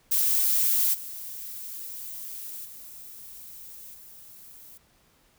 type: noise with level steps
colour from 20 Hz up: violet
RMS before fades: -23 / -38 / -44 / -48 dBFS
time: 0.11-4.78 s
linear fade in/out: 10 ms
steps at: 0.93 / 2.64 / 3.93 s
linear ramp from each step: 20 ms
effects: pink hiss -63 dBFS RMS until 5.38 s